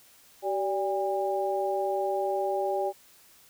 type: tone cluster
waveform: sine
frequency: 383.9 / 581 / 806 Hz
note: G4 / D5 / G5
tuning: -36 / -19 / +48 cents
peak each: -30 dBFS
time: 0.42-2.93 s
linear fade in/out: 50 ms
effects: white hiss -57 dBFS RMS until 3.49 s